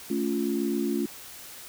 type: chord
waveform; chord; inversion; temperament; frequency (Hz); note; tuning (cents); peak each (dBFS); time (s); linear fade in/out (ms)
sine; A augmented; none; equal with one note detuned; 220 / 281.7 / 349.2; A3 / C#4 / E#4; 0 / +28 / 0; -29; 0.1-1.06; 5
effects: white hiss -44 dBFS RMS until 1.68 s